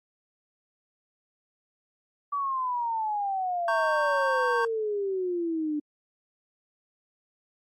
sine exponential sweep, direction down, 1156 to 293.7 Hz, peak -26 dBFS, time 2.32-5.8 s, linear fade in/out 10 ms
triangle chord, G diminished, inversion first, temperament equal with one note detuned, 921.6 / 1108.7 / 1568 Hz, Bb5 / Db6 / G6, -20 / 0 / 0 cents, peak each -27 dBFS, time 3.68-4.65 s, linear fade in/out 2 ms
effects AAC 64 kbps

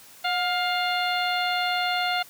harmonic tone with a mistuned harmonic, 704 Hz, F5, 14 cents sharp, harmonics 1 / 2 / 3 / 4 / 5 / 6, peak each -26 / -29 / -31 / -32 / -33 / -34 dBFS, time 0.24-2.23 s, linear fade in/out 10 ms, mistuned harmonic 1, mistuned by +48 cents, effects white hiss -49 dBFS RMS until 2.29 s + high-pass 60 Hz 12 dB/octave

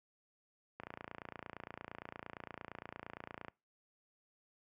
click train, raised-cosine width 0.5 ms, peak -29 dBFS, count 78, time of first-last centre 0.8-3.483 s, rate 28.7 Hz, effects noise-tail reverb RT60 0.3 s tail -25 dB re dry + high-pass 80 Hz 12 dB/octave

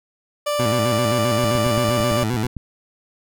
30% pulse tone, 588 Hz, D5, 2 cents sharp, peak -17 dBFS, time 0.46-2.24 s, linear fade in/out 10 ms
20% pulse tone with vibrato, 115.9 Hz, A#2, 10 cents flat, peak -15 dBFS, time 0.59-2.47 s, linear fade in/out 5 ms, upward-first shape square, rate 7.6 Hz, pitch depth 120 cents each way
click train, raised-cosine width 5 ms, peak -17 dBFS, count 11, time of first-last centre 1.44-2.567 s, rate 8.87 Hz
effects none

